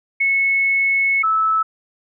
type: tone pair in turn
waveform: sine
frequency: 2197 / 1306.3 Hz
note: C#7 / E6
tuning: -16 / -16 cents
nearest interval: major sixth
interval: 900 cents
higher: first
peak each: -14 dBFS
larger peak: neither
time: 0.2-1.23 / 1.23-1.63 s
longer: first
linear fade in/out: 10 ms
effects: none